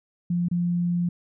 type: tone with dropouts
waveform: sine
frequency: 174.4 Hz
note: F3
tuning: 2 cents flat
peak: -21 dBFS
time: 0.3-1.09 s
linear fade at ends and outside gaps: 5 ms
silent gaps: 0.485-0.512 s
effects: none